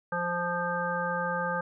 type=harmonic tone; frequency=174.61 Hz; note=F3; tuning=in tune; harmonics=1 / 3 / 5 / 7 / 9; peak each=-36 / -33 / -34 / -34 / -33 dBFS; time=0.12-1.61 s; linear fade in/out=5 ms; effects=none